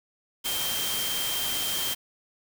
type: tone in noise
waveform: sine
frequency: 3159 Hz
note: G7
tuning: 13 cents sharp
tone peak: -31 dBFS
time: 0.44-1.95 s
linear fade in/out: 20 ms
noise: white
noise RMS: -30 dBFS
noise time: 0.44-1.95 s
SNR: -4 dB
effects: none